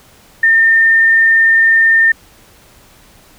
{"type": "tone", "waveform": "sine", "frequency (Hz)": 1811, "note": "A6", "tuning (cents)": 49, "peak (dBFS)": -6, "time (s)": [0.43, 2.12], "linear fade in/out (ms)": 5, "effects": ["pink hiss -45 dBFS RMS until 3.38 s"]}